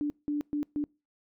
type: tone bursts at uneven times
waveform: sine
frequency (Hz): 293.7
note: D4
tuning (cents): 0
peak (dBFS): -27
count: 4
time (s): 0.01-0.1 / 0.28-0.41 / 0.53-0.63 / 0.76-0.84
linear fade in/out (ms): 0
effects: noise-tail reverb RT60 0.3 s tail -26 dB re dry